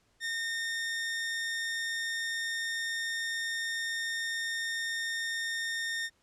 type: tone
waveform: sawtooth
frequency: 1829 Hz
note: A#6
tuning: 33 cents flat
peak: -28 dBFS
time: 0.2-6.1 s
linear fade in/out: 50 ms
effects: pink hiss -70 dBFS RMS until 6.22 s + low-pass 9000 Hz 12 dB/octave